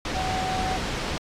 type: tone in noise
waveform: sine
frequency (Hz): 750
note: F#5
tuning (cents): +23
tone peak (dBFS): -27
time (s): 0.15-0.77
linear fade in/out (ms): 2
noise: pink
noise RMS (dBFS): -28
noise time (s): 0.05-1.18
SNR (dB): -2
effects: low-pass 5000 Hz 12 dB/octave + AAC 64 kbps